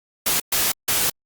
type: noise bursts at uneven times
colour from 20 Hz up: white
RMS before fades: -20 dBFS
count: 3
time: 0.26-0.4 / 0.52-0.72 / 0.88-1.1 s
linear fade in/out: 5 ms
effects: Opus 48 kbps